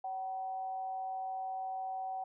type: tone with amplitude modulation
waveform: sine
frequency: 759 Hz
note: F#5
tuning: 44 cents sharp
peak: -34 dBFS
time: 0.04-2.24 s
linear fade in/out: 5 ms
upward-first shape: sine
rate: 204 Hz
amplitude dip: 40%
effects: none